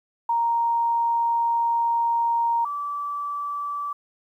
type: tone pair in turn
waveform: sine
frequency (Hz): 932.3 / 1157.8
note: A#5 / D6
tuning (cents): 0 / -25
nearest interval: major third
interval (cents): 375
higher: second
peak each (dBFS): -19 / -26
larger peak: first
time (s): 0.29-2.65 / 2.65-3.93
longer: first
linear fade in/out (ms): 5
effects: 10-bit